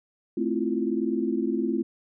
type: chord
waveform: sine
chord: F major seventh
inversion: first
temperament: equal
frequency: 220 / 261.6 / 329.6 / 349.2 Hz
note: A3 / C4 / E4 / F4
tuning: 0 / 0 / 0 / 0 cents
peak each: -29 dBFS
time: 0.37-1.83 s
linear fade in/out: 5 ms
effects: none